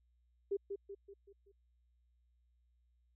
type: tone with echo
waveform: sine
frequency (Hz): 398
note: G4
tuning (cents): +26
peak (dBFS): -32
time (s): 0.51-0.57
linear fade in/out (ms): 10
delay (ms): 190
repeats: 5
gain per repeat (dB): -6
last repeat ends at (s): 1.52
effects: added 60 Hz sine -70 dBFS peak until 3.15 s